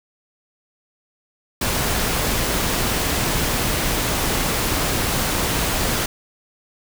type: noise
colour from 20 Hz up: pink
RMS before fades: -21 dBFS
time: 1.61-6.06 s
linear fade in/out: 5 ms
effects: none